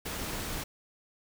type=noise; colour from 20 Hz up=pink; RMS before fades=-36 dBFS; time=0.05-0.64 s; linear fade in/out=10 ms; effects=none